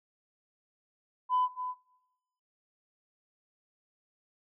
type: tone with echo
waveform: sine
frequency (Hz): 1004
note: B5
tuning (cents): +28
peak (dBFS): -23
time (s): 1.29-1.49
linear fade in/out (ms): 50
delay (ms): 260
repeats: 1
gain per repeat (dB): -10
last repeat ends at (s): 1.75
effects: noise-tail reverb RT60 1.0 s tail -22 dB re dry + tanh soft clip ceiling -20 dBFS